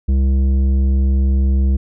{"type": "tone with tanh clipping", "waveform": "sine", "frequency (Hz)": 66.8, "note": "C2", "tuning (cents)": 36, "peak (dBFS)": -13, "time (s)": [0.08, 1.77], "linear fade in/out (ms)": 10, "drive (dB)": 10, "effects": []}